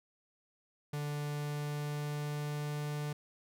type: tone with pitch glide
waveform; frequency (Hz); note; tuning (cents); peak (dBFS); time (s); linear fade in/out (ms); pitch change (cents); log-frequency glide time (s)
45% pulse; 146.83 to 148.02; D3 to D3; 0 to +14; -35; 0.93-3.13; 5; +14; 1.17-2.88
effects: none